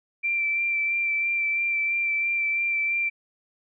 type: tone with vibrato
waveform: sine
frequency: 2349 Hz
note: D7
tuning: in tune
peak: -22 dBFS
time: 0.23-3.1 s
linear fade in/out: 20 ms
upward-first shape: sine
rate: 3 Hz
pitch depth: 18 cents each way
effects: none